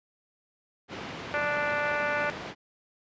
pink band-pass noise, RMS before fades -39 dBFS, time 0.88-2.55 s, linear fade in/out 50 ms, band 140 to 3200 Hz, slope 12 dB/octave
harmonic tone, 293.7 Hz, D4, in tune, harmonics 2 / 3 / 4 / 5 / 6 / 7 / 8 / 9, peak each -31 / -35 / -36 / -31 / -36 / -38 / -38 / -43 dBFS, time 1.34-2.3 s, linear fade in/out 0 ms
effects resampled to 16000 Hz

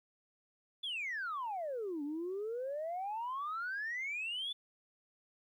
sine exponential two-way sweep, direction down then up, 3520 to 281.4 to 3520 Hz, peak -35 dBFS, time 0.83-4.53 s, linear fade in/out 10 ms, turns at 2.03 s, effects tanh soft clip ceiling -33 dBFS + 12-bit

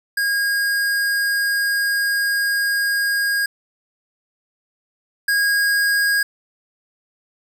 square tone pair in turn, 1630 / 1635.9 Hz, G#6 / G#6, -33 / -27 cents, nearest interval unison, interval 6 cents, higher second, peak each -18 / -16 dBFS, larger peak second, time 0.17-3.46 / 5.28-6.23 s, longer first, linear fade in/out 5 ms, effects none

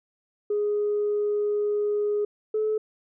sine tone pair in turn, 415.3 / 431.3 Hz, G#4 / A4, 0 / -35 cents, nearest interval minor second, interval 65 cents, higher second, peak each -21 dBFS, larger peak neither, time 0.5-2.25 / 2.54-2.78 s, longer first, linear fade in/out 5 ms, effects tanh soft clip ceiling -18 dBFS

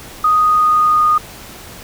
sine tone with pitch glide, 1244.5 to 1229.5 Hz, D#6 to D#6, 0 to -21 cents, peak -9 dBFS, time 0.24-1.18 s, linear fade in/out 5 ms, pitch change -21 cents, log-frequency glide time 0.37-1.06 s, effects pink hiss -35 dBFS RMS until 1.83 s

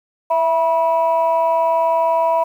sine tone pair together, 661 / 973.2 Hz, E5 / B5, +5 / -26 cents, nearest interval perfect fifth, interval 669 cents, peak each -15 dBFS, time 0.3-2.44 s, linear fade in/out 10 ms, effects tanh soft clip ceiling -8 dBFS + 8-bit

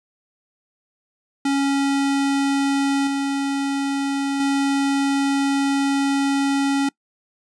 square tone with level steps, 277.2 Hz, C#4, in tune, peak -18 / -21 / -18 dBFS, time 1.45-6.89 s, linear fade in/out 5 ms, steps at 3.07 / 4.4 s, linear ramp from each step 2 ms, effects noise-tail reverb RT60 0.1 s tail -24 dB re dry + resampled to 22050 Hz

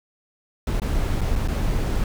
brown noise with dropouts, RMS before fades -22 dBFS, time 0.67-2.04 s, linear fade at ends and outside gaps 2 ms, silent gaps 0.799-0.818 / 1.21-1.214 / 1.355-1.359 / 1.477-1.484 s, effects none

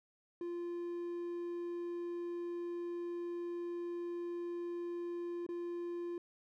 triangle tone with dropouts, 346.7 Hz, F4, 13 cents flat, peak -36 dBFS, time 0.41-6.18 s, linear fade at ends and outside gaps 2 ms, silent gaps 5.465-5.489 s, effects none

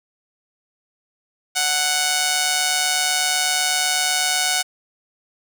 5% pulse tone with amplitude modulation, 740 Hz, F#5, in tune, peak -4 dBFS, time 1.55-4.63 s, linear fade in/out 20 ms, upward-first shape sine, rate 148 Hz, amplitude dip 50%, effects none

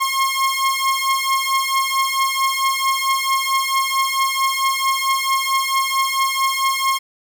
sawtooth beating tone pair, 1072 / 1076.5 Hz, C6 / C6, +42 / +49 cents, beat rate 4.5 Hz, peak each -16 dBFS, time 0-6.99 s, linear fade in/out 20 ms, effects none

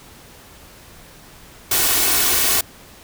white noise with comb filter, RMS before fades -17 dBFS, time 1.71-2.61 s, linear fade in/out 5 ms, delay 2.7 ms, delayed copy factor +0.6, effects pink hiss -44 dBFS RMS until 3.03 s

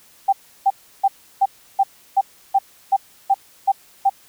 sine tone bursts, 784 Hz, G5, in tune, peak -11 dBFS, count 11, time 0.28-4.097 s, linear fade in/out 10 ms, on 47 ms, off 330 ms, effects white hiss -51 dBFS RMS until 4.28 s

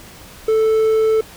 triangle tone, 440 Hz, A4, in tune, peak -10 dBFS, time 0.48-1.21 s, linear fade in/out 5 ms, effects pink hiss -40 dBFS RMS until 1.36 s

